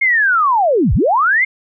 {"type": "linear two-way sweep", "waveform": "sine", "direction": "down then up", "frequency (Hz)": [2172, 36.71, 2172], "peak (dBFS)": -10, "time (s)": [0.01, 1.45], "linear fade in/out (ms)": 10, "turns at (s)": 0.94, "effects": []}